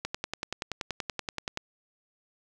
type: click train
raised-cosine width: 0.2 ms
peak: -14 dBFS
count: 17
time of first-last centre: 0.05-1.574 s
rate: 10.5 Hz
effects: none